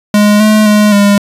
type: tone with pitch steps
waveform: square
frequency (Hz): 207.9 / 214.2 / 209.8 / 202.7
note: G#3 / A3 / G#3 / G#3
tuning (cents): +2 / -46 / +18 / -42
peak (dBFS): -5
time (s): 0.14-1.18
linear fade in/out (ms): 2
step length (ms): 260
effects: resampled to 32000 Hz